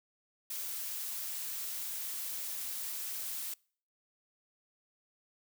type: noise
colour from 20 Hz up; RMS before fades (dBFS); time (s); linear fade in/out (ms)
blue; -39; 0.5-3.54; 5
effects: noise-tail reverb RT60 0.5 s tail -26 dB re dry